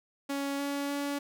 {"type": "tone with pitch steps", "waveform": "sawtooth", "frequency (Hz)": [279.2, 282.5, 284.3], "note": ["C#4", "C#4", "C#4"], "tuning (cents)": [13, 33, 44], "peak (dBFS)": -27, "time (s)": [0.29, 1.19], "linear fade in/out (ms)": 10, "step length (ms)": 300, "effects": []}